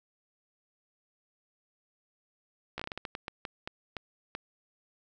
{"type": "slowing click train", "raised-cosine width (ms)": 0.3, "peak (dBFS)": -20, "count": 14, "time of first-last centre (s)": [2.78, 4.351], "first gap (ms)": 15, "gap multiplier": 1.31, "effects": []}